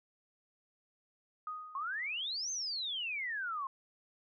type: tone with exponential decay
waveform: sine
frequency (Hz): 1244.5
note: D#6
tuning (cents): 0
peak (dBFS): -36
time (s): 1.47-2.26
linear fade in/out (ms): 2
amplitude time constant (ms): 170
type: exponential two-way sweep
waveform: sine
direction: up then down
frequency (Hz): 1046.5 to 6400 to 1046.5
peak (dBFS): -35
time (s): 1.75-3.67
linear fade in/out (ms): 2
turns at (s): 2.51
effects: none